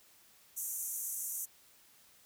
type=band-pass noise; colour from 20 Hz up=white; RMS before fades=-39 dBFS; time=0.56-1.46 s; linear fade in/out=20 ms; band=6000 to 15000 Hz; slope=96 dB/octave; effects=white hiss -63 dBFS RMS until 2.25 s